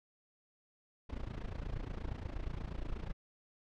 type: noise with amplitude modulation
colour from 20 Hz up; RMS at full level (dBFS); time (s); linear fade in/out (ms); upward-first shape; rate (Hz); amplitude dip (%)
brown; -37; 1.09-3.13; 10; sine; 28.4; 85
effects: low-pass 4000 Hz 12 dB/octave